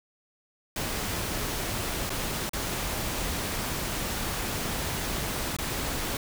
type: noise with dropouts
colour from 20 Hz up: pink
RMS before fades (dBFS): -31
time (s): 0.76-6.17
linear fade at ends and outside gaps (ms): 2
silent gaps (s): 2.095-2.102 / 2.494-2.533 / 5.566-5.586
effects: none